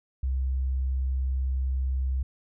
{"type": "tone", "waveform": "sine", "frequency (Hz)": 65.41, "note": "C2", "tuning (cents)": 0, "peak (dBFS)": -24, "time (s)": [0.23, 2.23], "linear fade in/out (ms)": 5, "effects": []}